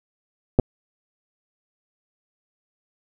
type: clicks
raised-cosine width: 2 ms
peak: -3 dBFS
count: 2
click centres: 0.589 / 0.597 s
effects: none